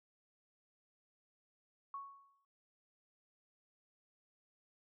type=tone with exponential decay; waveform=sine; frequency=1108.7 Hz; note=C#6; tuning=in tune; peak=-40 dBFS; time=1.94-2.45 s; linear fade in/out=2 ms; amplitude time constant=110 ms; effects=none